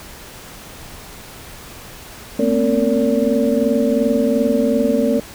sine tone cluster, 223 / 243.3 / 266 / 458.2 / 574 Hz, A3 / B3 / C4 / A#4 / D5, +23 / -26 / +29 / -30 / -40 cents, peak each -20 dBFS, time 2.39-5.2 s, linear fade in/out 5 ms, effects pink hiss -37 dBFS RMS until 5.34 s

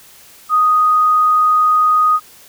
sine tone, 1244.5 Hz, D#6, in tune, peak -9 dBFS, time 0.49-2.2 s, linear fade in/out 50 ms, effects white hiss -43 dBFS RMS until 2.48 s

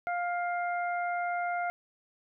harmonic tone, 703 Hz, F5, 11 cents sharp, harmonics 1 / 2 / 3, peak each -30 / -36 / -40 dBFS, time 0.07-1.7 s, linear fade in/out 0 ms, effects none

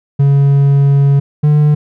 triangle tone pair in turn, 140 / 149.17 Hz, C#3 / D3, +18 / +27 cents, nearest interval minor second, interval 109 cents, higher second, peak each -4 dBFS, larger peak neither, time 0.19-1.2 / 1.43-1.75 s, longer first, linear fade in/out 10 ms, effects none

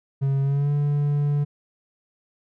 triangle tone with pitch glide, 137 to 145.15 Hz, C#3 to D3, -20 to -20 cents, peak -17 dBFS, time 0.21-1.45 s, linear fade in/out 20 ms, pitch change +100 cents, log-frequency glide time 0.42-0.71 s, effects none

